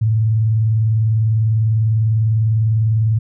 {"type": "tone with vibrato", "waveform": "sine", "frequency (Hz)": 109.9, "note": "A2", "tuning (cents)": -2, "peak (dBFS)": -12, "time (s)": [0.01, 3.19], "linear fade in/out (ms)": 10, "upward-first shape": "triangle", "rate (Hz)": 20, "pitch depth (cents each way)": 140, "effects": []}